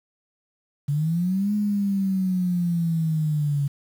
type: linear two-way sweep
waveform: sine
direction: up then down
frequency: 140 to 210 to 140 Hz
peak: -20 dBFS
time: 0.88-3.68 s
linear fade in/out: 10 ms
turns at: 1.54 s
effects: 8-bit